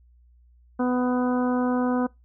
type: harmonic tone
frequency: 249.4 Hz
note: B3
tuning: 17 cents sharp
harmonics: 1 / 2 / 3 / 4 / 5 / 6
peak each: -22 / -28 / -32 / -34 / -36 / -38 dBFS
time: 0.79-2.07 s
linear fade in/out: 10 ms
effects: noise-tail reverb RT60 0.2 s tail -23 dB re dry + added 60 Hz sine -53 dBFS peak until 2.24 s